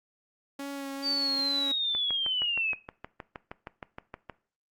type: tone with vibrato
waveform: sawtooth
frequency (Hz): 277.2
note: C#4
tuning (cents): 0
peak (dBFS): -31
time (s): 0.59-1.72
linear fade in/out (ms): 5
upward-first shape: sine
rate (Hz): 2.3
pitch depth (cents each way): 18
type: linear sweep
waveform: sine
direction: down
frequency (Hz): 4664 to 2500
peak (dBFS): -26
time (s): 1.02-2.76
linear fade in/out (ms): 50
type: click train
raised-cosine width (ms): 0.5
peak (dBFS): -23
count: 16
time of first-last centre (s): 1.95-4.297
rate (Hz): 6.39
effects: noise-tail reverb RT60 0.4 s tail -18 dB re dry + Opus 48 kbps